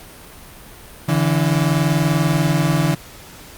35% pulse tone pair together, 144.3 / 164.64 Hz, D3 / E3, -30 / -2 cents, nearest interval major second, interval 228 cents, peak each -16 dBFS, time 1.08-2.95 s, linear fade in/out 10 ms, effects pink hiss -40 dBFS RMS until 3.57 s + Opus 48 kbps

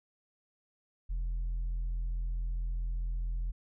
sine tone, 42.31 Hz, E1, 46 cents sharp, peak -28 dBFS, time 1.09-3.52 s, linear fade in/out 20 ms, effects tanh soft clip ceiling -30 dBFS

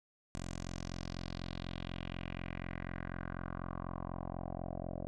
10% pulse tone with low-pass filter sweep, 44.08 Hz, F1, 17 cents sharp, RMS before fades -42 dBFS, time 0.35-5.07 s, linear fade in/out 0 ms, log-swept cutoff 7800 to 570 Hz, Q 2.9, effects none

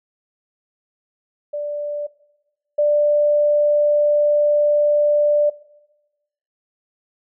sine tone pair in turn, 587.3 / 590.3 Hz, D5 / D5, 0 / +9 cents, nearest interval unison, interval 9 cents, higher second, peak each -22 / -13 dBFS, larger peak second, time 1.53-2.07 / 2.78-5.5 s, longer second, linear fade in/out 10 ms, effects noise-tail reverb RT60 1.0 s tail -19 dB re dry

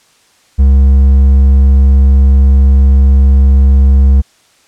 triangle tone with hard clipping, 67.8 Hz, C#2, 38 cents flat, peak -4 dBFS, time 0.58-4.22 s, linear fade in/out 20 ms, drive 7 dB, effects white hiss -49 dBFS RMS until 4.67 s + low-pass 8000 Hz 12 dB/octave

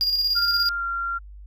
triangle tone with tremolo, 4828 Hz, D8, 47 cents sharp, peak -17 dBFS, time 0.01-0.69 s, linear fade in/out 0 ms, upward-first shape square, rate 17 Hz, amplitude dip 40%
sine tone with pitch glide, 1396.9 to 1380.1 Hz, F6 to F6, 0 to -21 cents, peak -24 dBFS, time 0.35-1.19 s, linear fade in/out 20 ms, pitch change -21 cents, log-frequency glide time 0.75-0.83 s
effects added 50 Hz sine -39 dBFS peak until 1.46 s

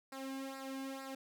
sawtooth tone with flanger, 268.4 Hz, C4, 44 cents sharp, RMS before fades -44 dBFS, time 0.12-1.15 s, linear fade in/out 5 ms, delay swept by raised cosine 0.31 to 1.61 ms, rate 2.2 Hz, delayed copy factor -0.75, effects none

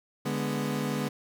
30% pulse chord, G# diminished, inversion second, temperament equal, 146.83 / 207.7 / 246.9 Hz, D3 / G#3 / B3, 0 / 0 / 0 cents, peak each -30 dBFS, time 0.25-1.09 s, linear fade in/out 10 ms, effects none

